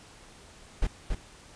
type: noise with echo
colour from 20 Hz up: brown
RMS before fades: -24 dBFS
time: 0.82-0.87 s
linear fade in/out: 5 ms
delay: 280 ms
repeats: 1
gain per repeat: -4 dB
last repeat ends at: 1.15 s
effects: pink hiss -52 dBFS RMS until 1.55 s + resampled to 22050 Hz